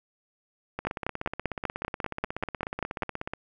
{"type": "two click trains", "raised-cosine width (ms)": 0.5, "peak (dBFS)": [-12, -17], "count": [12, 43], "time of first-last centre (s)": [[0.87, 3.023], [0.79, 3.335]], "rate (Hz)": [5.11, 16.5], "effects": []}